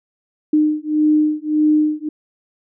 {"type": "beating tone pair", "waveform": "sine", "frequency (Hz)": [303.8, 305.5], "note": ["D#4", "D#4"], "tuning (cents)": [-41, -32], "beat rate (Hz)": 1.7, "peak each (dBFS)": -16, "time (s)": [0.53, 2.09], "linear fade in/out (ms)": 5, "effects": []}